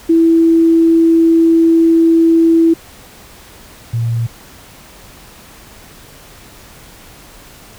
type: tone pair in turn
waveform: sine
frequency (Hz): 329.6 / 116.2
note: E4 / A#2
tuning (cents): 0 / -5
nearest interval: octave + tritone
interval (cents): 1805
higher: first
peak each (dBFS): -6 / -13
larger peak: first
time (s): 0.09-2.74 / 3.93-4.27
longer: first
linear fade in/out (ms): 10
effects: pink hiss -39 dBFS RMS until 7.78 s